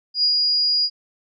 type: tone with ADSR envelope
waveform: sine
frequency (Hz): 4875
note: D#8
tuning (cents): -36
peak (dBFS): -14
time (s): 0.14-0.9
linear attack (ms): 94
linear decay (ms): 90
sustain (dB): -2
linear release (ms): 55
effects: none